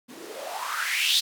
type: noise with band-pass filter sweep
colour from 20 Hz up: blue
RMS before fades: -28 dBFS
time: 0.08-1.21 s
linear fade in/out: 20 ms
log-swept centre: 240 to 4100 Hz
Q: 5.7
effects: none